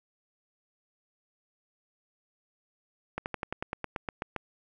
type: slowing click train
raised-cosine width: 0.5 ms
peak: -17 dBFS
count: 12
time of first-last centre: 3.18-4.363 s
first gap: 79 ms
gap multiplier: 1.06
effects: none